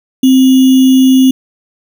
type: tone with sample-and-hold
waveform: sine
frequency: 261.6 Hz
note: C4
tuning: in tune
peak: -3 dBFS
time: 0.23-1.31 s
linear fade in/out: 5 ms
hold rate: 3150 Hz
effects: none